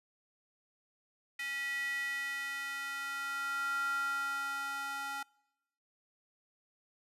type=tone with high-pass filter sweep; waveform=square; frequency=277.2 Hz; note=C#4; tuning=in tune; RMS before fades=-37 dBFS; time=1.39-5.23 s; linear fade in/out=5 ms; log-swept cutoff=2100 to 1100 Hz; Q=7; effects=noise-tail reverb RT60 0.9 s tail -26 dB re dry + resampled to 32000 Hz